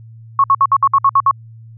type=tone bursts; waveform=sine; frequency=1100 Hz; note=C#6; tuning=14 cents flat; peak=-7 dBFS; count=9; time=0.39-1.311 s; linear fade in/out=2 ms; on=49 ms; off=60 ms; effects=added 113 Hz sine -35 dBFS peak until 1.77 s